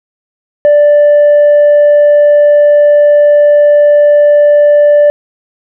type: tone with tanh clipping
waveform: sine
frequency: 587.3 Hz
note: D5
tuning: in tune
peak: -3 dBFS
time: 0.65-5.1 s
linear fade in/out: 0 ms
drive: 1 dB
effects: none